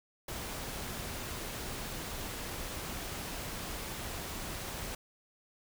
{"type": "noise", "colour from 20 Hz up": "pink", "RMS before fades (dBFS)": -40, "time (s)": [0.28, 4.95], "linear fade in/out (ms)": 5, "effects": []}